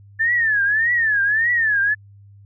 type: tone with vibrato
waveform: sine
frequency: 1760 Hz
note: A6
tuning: in tune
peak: -15 dBFS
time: 0.19-1.95 s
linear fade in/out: 20 ms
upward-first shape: triangle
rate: 1.7 Hz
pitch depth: 190 cents each way
effects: added 100 Hz sine -43 dBFS peak until 2.45 s